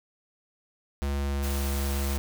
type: tone with pitch glide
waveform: square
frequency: 70.2 to 69.55 Hz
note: C#2 to C#2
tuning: +22 to +6 cents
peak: -27 dBFS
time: 1.02-2.18 s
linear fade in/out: 0 ms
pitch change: -16 cents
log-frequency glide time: 1.14-1.59 s
type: high-pass noise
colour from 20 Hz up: white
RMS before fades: -38 dBFS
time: 1.42-2.18 s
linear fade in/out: 20 ms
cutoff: 260 Hz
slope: 48 dB/octave
effects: none